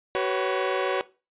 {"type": "chord", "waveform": "sawtooth", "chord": "F# suspended fourth", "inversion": "none", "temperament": "equal with one note detuned", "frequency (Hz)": [378.6, 493.9, 554.4], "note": ["F#4", "B4", "C#5"], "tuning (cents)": [40, 0, 0], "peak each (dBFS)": [-23, -25, -24], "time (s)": [0.15, 1.01], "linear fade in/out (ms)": 0, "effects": ["noise-tail reverb RT60 0.3 s tail -18 dB re dry", "resampled to 8000 Hz"]}